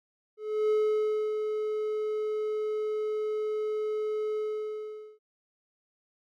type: tone with ADSR envelope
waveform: triangle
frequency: 428.3 Hz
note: A4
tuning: 47 cents flat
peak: -20 dBFS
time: 0.37-5.19 s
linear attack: 330 ms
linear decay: 620 ms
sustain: -6 dB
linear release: 820 ms
effects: none